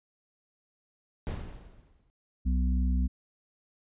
brown noise with exponential decay, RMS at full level -31 dBFS, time 1.27-2.1 s, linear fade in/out 0 ms, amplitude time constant 180 ms
harmonic tone, 62.7 Hz, B1, 27 cents sharp, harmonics 1 / 3 / 4, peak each -24 / -34 / -36 dBFS, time 2.45-3.08 s, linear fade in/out 20 ms
effects resampled to 8000 Hz

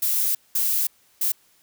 violet noise bursts at uneven times, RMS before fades -22 dBFS, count 3, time 0.02-0.35 / 0.55-0.87 / 1.21-1.32 s, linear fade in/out 5 ms, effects white hiss -60 dBFS RMS until 1.62 s

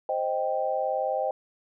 sine chord, C minor, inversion none, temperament equal, 523.3 / 622.3 / 784 Hz, C5 / Eb5 / G5, 0 / 0 / 0 cents, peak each -29 dBFS, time 0.09-1.31 s, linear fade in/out 2 ms, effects none

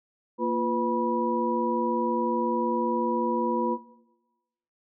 sine tone cluster, 233.3 / 347.7 / 497.2 / 973 Hz, A#3 / F4 / B4 / B5, +2 / -8 / +12 / -26 cents, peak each -29 dBFS, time 0.38-3.78 s, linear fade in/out 50 ms, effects noise-tail reverb RT60 1.0 s tail -17 dB re dry

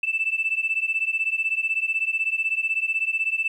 sine beating tone pair, 2637 / 2653 Hz, E7 / E7, 0 / +10 cents, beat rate 16 Hz, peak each -24 dBFS, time 0.03-3.48 s, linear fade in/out 5 ms, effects tanh soft clip ceiling -14 dBFS + 10-bit

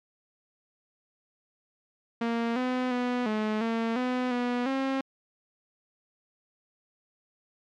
sawtooth tone with pitch steps, 232.2 / 253.2 / 246.9 / 214.8 / 227.9 / 251.7 / 244.6 / 268.2 Hz, A#3 / B3 / B3 / A3 / A#3 / B3 / B3 / C4, -7 / +43 / 0 / -41 / -39 / +33 / -16 / +43 cents, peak -22 dBFS, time 2.21-5.01 s, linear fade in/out 5 ms, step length 350 ms, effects low-pass 3000 Hz 12 dB/octave + MP3 96 kbps

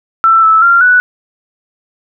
sine tone with pitch steps, 1334 / 1311 / 1384 / 1480 Hz, E6 / E6 / F6 / F#6, +20 / -10 / -16 / 0 cents, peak -4 dBFS, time 0.24-1 s, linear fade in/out 0 ms, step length 190 ms, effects none

